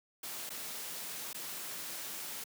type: noise with dropouts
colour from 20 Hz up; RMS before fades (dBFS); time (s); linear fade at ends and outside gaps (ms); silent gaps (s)
white; -42; 0.23-2.44; 5; 0.494-0.502 / 1.331-1.344
effects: high-pass 150 Hz 12 dB/octave